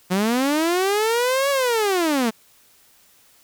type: linear two-way sweep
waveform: sawtooth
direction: up then down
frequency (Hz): 176.5 to 566 to 213.3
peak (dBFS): -14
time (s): 0.1-2.31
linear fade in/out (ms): 20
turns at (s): 1.5
effects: white hiss -55 dBFS RMS until 3.43 s